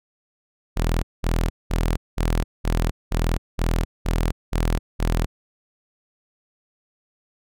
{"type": "tone bursts", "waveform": "sawtooth", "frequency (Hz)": 41.2, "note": "E1", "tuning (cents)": 0, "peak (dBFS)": -15, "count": 10, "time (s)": [0.76, 5.26], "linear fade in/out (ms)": 20, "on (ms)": 270, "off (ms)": 200, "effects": []}